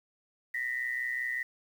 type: tone pair together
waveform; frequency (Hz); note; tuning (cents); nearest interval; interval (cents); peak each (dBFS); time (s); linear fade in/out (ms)
sine; 1850.4 / 1975.5; A#6 / B6; -13 / 0; minor second; 113; -34 / -33; 0.54-1.43; 5
effects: 9-bit